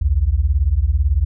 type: beating tone pair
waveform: sine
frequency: 60.7 / 78.7 Hz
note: B1 / D#2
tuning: -29 / +20 cents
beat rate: 18 Hz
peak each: -16 dBFS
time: 0.01-1.25 s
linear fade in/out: 10 ms
effects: none